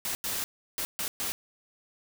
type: noise bursts at uneven times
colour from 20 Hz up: white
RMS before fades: -32 dBFS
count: 5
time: 0.05-0.15 / 0.24-0.44 / 0.78-0.85 / 0.99-1.08 / 1.2-1.32 s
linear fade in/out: 0 ms
effects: none